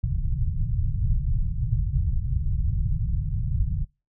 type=low-pass noise; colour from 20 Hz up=pink; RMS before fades=-24 dBFS; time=0.03-3.85 s; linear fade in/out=10 ms; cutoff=150 Hz; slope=48 dB/octave; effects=noise-tail reverb RT60 0.3 s tail -26 dB re dry